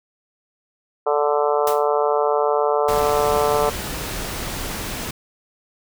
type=harmonic tone; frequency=146.83 Hz; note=D3; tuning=in tune; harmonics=3 / 4 / 5 / 6 / 7 / 8 / 9; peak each=-20 / -22 / -24 / -26 / -27 / -28 / -29 dBFS; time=1.06-3.7 s; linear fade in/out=10 ms
type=noise with exponential decay; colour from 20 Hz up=white; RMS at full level=-25 dBFS; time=1.67-1.87 s; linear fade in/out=2 ms; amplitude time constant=42 ms
type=noise; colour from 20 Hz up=pink; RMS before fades=-28 dBFS; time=2.88-5.11 s; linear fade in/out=5 ms
effects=none